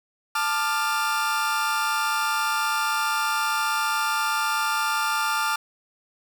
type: chord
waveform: 40% pulse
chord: D minor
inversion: second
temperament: equal with one note detuned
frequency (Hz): 880 / 1191.7 / 1396.9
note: A5 / D6 / F6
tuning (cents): 0 / +25 / 0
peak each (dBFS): -27 / -26 / -25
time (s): 0.35-5.56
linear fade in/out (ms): 5
effects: none